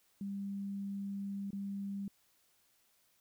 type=tone with dropouts; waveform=sine; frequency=198.6 Hz; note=G3; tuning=23 cents sharp; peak=-37 dBFS; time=0.21-2.08 s; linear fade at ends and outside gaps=2 ms; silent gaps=1.506-1.53 s; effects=white hiss -72 dBFS RMS until 3.2 s